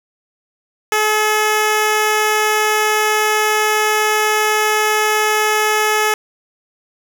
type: tone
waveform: 10% pulse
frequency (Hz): 427.8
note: A4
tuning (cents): -49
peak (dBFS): -5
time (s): 0.92-6.14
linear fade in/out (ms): 2
effects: none